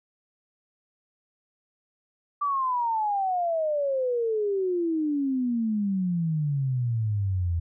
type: exponential sweep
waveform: sine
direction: down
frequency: 1174.7 to 82.41 Hz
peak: -23 dBFS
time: 2.41-7.6 s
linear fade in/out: 10 ms
effects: none